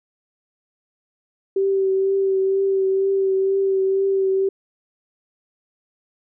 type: tone with vibrato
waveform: sine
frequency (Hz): 386.7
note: G4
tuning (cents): -24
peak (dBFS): -16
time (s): 1.56-4.49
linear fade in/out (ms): 5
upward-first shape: triangle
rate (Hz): 2.1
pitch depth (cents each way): 23
effects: none